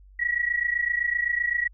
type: tone pair together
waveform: sine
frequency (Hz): 1911.2 / 1939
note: A#6 / B6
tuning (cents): +43 / -32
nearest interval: unison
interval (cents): 25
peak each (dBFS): -25 / -26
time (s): 0.19-1.68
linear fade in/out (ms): 10
effects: added 48 Hz sine -48 dBFS peak until 1.73 s